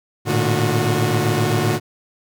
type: tone cluster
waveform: sawtooth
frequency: 107.7 / 115.4 / 149 / 364 Hz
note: A2 / A#2 / D3 / F#4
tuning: -37 / -17 / +25 / -28 cents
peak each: -18 dBFS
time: 0.25-1.8 s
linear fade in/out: 50 ms
effects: none